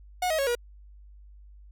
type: tone with pitch steps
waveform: 45% pulse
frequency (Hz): 727 / 632.9 / 551 / 479.6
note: F#5 / D#5 / C#5 / A#4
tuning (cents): -31 / +29 / -11 / +49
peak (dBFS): -24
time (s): 0.22-0.552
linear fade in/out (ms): 5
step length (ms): 83
effects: added 50 Hz sine -47 dBFS peak until 1.71 s